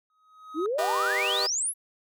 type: tone with exponential growth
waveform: triangle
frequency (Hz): 1263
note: D#6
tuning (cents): +26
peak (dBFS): -28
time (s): 0.1-0.66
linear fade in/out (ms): 1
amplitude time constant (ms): 120
type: exponential sweep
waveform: sine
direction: up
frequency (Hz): 286.5 to 11580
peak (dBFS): -25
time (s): 0.54-1.74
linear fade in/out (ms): 50
type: chord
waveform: 20% pulse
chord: G augmented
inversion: none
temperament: just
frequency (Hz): 392 / 490 / 612.5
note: G4 / B4 / D#5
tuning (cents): 0 / -14 / -27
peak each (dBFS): -27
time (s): 0.78-1.47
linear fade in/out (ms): 10
effects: none